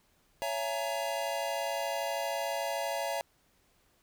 square chord, A# half-diminished seventh, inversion first, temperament just, 559.4 / 671.3 / 839.1 / 932.3 Hz, C#5 / E5 / G#5 / A#5, +16 / +31 / +18 / 0 cents, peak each -37 / -36 / -40 / -40 dBFS, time 0.42-3.21 s, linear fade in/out 0 ms, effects pink hiss -69 dBFS RMS until 4.02 s

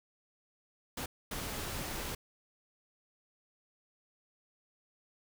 pink noise bursts at uneven times, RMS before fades -39 dBFS, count 2, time 0.97-1.06 / 1.31-2.15 s, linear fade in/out 5 ms, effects none

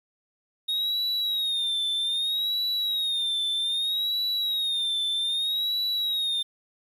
triangle tone with vibrato, 3729 Hz, A#7, in tune, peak -23 dBFS, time 0.68-6.43 s, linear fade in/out 10 ms, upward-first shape sine, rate 0.63 Hz, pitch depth 93 cents each way, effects 9-bit

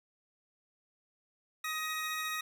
25% pulse tone pair together, 1255 / 1889.6 Hz, D#6 / A#6, +15 / +23 cents, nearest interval perfect fifth, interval 708 cents, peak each -33 / -34 dBFS, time 1.64-2.41 s, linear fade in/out 5 ms, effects none

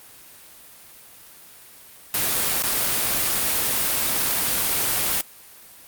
white noise with dropouts, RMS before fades -22 dBFS, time 2.14-5.21 s, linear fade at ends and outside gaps 2 ms, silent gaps 2.624-2.635 s, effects white hiss -46 dBFS RMS until 5.87 s + Opus 32 kbps

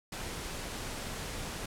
pink noise, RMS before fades -39 dBFS, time 0.12-1.66 s, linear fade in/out 5 ms, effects low-pass 11000 Hz 12 dB/octave

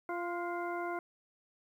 harmonic tone with a mistuned harmonic, 347.1 Hz, F4, 11 cents flat, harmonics 1 / 2 / 3 / 4 / 6, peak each -38 / -39 / -42 / -43 / -48 dBFS, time 0.09-0.99 s, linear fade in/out 2 ms, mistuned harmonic 4, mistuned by +32 cents, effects 11-bit

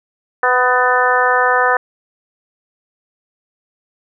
harmonic tone with a mistuned harmonic, 250 Hz, B3, 21 cents sharp, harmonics 2 / 3 / 4 / 5 / 6 / 7, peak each -18 / -18 / -18 / -18 / -18 / -18 dBFS, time 0.43-1.77 s, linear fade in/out 2 ms, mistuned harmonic 7, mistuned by +24 cents, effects none

